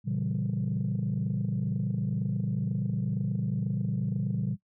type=chord; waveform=sine; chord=A# diminished seventh; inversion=none; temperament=equal with one note detuned; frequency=116.54 / 138.59 / 164.81 / 193.19 Hz; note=A#2 / C#3 / E3 / G3; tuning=0 / 0 / 0 / -25 cents; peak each=-31 / -31 / -33 / -31 dBFS; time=0.04-4.57 s; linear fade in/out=50 ms; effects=noise-tail reverb RT60 0.1 s tail -21 dB re dry + tanh soft clip ceiling -21 dBFS